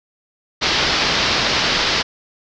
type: low-pass noise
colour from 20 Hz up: white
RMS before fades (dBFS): -18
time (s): 0.61-2.03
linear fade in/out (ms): 20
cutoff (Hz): 5300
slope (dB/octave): 48
effects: none